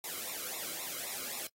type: noise with flanger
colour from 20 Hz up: white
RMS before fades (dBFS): -40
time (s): 0.04-1.47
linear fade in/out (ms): 2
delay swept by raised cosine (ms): 0.63 to 1.15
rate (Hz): 3.8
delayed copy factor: -0.95
effects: noise-tail reverb RT60 0.1 s tail -26 dB re dry + AAC 48 kbps